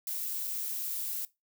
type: noise with dropouts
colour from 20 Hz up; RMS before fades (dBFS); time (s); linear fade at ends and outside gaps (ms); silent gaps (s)
violet; -35; 0.07-1.25; 1; 0.472-0.476
effects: noise-tail reverb RT60 0.2 s tail -19 dB re dry